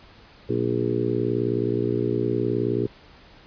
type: harmonic tone with a mistuned harmonic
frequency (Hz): 59.2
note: A#1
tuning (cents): +27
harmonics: 2 / 3 / 4 / 5 / 6 / 7 / 8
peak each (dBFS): -28 / -35 / -31 / -29 / -27 / -26 / -35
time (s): 0.49-2.87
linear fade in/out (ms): 5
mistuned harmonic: 3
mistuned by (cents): +100
effects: pink hiss -50 dBFS RMS until 3.46 s + resampled to 11025 Hz